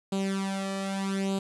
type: tone with flanger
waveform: sawtooth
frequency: 194.4 Hz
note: G3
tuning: 14 cents flat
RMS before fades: -30 dBFS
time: 0.12-1.39 s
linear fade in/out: 5 ms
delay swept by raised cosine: 0.26 to 1.66 ms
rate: 0.81 Hz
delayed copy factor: +0.8
effects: resampled to 24000 Hz + 8-bit